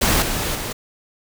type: noise with level steps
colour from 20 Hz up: pink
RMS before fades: -17 / -23 / -27 dBFS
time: 0.01-0.73 s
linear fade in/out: 10 ms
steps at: 0.22 / 0.55 s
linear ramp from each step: 2 ms
effects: none